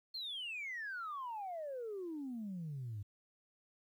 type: exponential sweep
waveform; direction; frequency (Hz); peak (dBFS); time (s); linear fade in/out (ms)
sine; down; 4309 to 97.5; -39; 0.14-3.03; 10
effects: tanh soft clip ceiling -37 dBFS + 12-bit